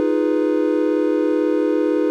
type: chord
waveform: triangle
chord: F half-diminished seventh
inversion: third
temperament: equal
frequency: 311.1 / 349.2 / 415.3 / 493.9 Hz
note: Eb4 / F4 / Ab4 / Cb5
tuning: 0 / 0 / 0 / 0 cents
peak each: -17 / -21 / -20 / -20 dBFS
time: 0-2.1 s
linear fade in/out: 0 ms
effects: none

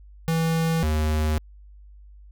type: tone pair in turn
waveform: square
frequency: 163.4 / 77.11 Hz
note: E3 / D#2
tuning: -15 / -15 cents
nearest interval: octave + minor second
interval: 1300 cents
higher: first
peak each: -21 dBFS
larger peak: neither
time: 0.28-0.83 / 0.83-1.38 s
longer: neither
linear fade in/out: 0 ms
effects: added 50 Hz sine -44 dBFS peak until 2.31 s

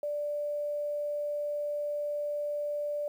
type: tone with quantisation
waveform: sine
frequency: 587.3 Hz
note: D5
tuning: in tune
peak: -30 dBFS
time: 0.03-3.08 s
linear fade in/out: 2 ms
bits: 10
effects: none

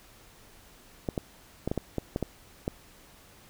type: clicks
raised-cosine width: 2 ms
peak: -15 dBFS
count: 9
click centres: 1.088 / 1.178 / 1.676 / 1.715 / 1.777 / 1.983 / 2.161 / 2.227 / 2.679 s
effects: pink hiss -55 dBFS RMS until 3.49 s

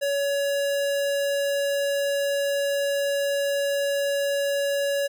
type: tone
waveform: square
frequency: 563 Hz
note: C#5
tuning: 27 cents sharp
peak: -23 dBFS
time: 0.01-5.08 s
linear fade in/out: 20 ms
effects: none

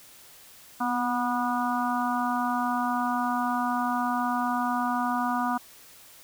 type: harmonic tone with a mistuned harmonic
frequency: 243.9 Hz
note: B3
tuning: 21 cents flat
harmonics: 1 / 3 / 4 / 5 / 6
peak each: -29 / -30 / -30 / -31 / -36 dBFS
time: 0.8-5.58 s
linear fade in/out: 10 ms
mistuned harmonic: 1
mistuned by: +23 cents
effects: white hiss -51 dBFS RMS until 6.23 s

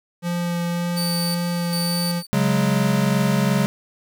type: tone with vibrato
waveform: square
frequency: 173.1 Hz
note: F3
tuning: 15 cents flat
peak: -22 dBFS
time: 0.22-2.23 s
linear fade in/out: 50 ms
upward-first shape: sine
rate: 1.8 Hz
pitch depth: 9 cents each way
type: tone with tremolo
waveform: sawtooth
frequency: 4576 Hz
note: D8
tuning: 46 cents flat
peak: -22 dBFS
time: 0.96-2.27 s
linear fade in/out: 20 ms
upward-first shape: square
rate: 1.3 Hz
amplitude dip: 70%
type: chord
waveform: square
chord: C# suspended fourth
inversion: none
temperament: equal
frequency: 138.59 / 185 / 207.7 Hz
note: C#3 / F#3 / G#3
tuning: 0 / 0 / 0 cents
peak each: -22 dBFS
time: 2.33-3.66 s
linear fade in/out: 0 ms
effects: 9-bit

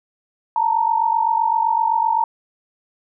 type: tone pair together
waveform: sine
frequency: 886 / 933.8 Hz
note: A5 / A#5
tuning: +12 / +3 cents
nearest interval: minor second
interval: 91 cents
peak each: -18 dBFS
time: 0.56-2.24 s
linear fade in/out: 2 ms
effects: none

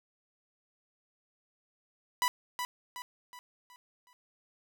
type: tone with echo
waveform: sawtooth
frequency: 987.8 Hz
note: B5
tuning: in tune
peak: -22 dBFS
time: 2.22-2.28 s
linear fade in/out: 0 ms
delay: 370 ms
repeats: 5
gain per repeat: -7 dB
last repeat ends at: 4.13 s
effects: none

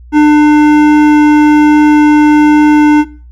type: tone with hard clipping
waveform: sine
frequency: 299.8 Hz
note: D4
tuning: 36 cents sharp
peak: -4 dBFS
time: 0.12-3.05 s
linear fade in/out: 50 ms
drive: 13 dB
effects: noise-tail reverb RT60 0.4 s tail -21 dB re dry + added 60 Hz sine -31 dBFS peak until 3.31 s

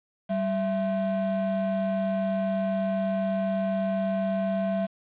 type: ring-modulated tone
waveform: triangle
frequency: 430 Hz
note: A4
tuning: 40 cents flat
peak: -19 dBFS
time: 0.29-4.87 s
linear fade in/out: 20 ms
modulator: 236 Hz
effects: resampled to 8000 Hz + 8-bit

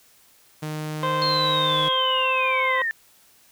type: tone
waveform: sawtooth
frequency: 153.7 Hz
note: D#3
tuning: 21 cents flat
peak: -24 dBFS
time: 0.62-1.89 s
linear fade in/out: 10 ms
type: harmonic tone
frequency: 520 Hz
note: C5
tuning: 11 cents flat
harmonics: 1 / 2 / 3 / 4 / 5 / 6 / 7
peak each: -27 / -23 / -34 / -38 / -41 / -37 / -39 dBFS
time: 1.03-2.82 s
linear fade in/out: 2 ms
type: linear sweep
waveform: sine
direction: down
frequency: 4283 to 1760 Hz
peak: -22 dBFS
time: 1.22-2.91 s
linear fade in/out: 0 ms
effects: white hiss -56 dBFS RMS until 3.51 s

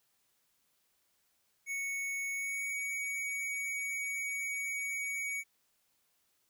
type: tone with pitch glide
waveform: square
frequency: 2217 to 2248 Hz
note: C#7 to C#7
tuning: 0 to +24 cents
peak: -35 dBFS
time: 1.66-5.44 s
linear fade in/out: 50 ms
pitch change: +24 cents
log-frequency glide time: 2.33-2.74 s
effects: white hiss -75 dBFS RMS until 6.49 s

